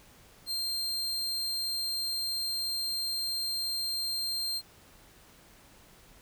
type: tone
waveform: 40% pulse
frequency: 4179 Hz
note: C8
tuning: 3 cents flat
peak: -29 dBFS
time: 0.46-4.62 s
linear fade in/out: 50 ms
effects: pink hiss -57 dBFS RMS until 6.21 s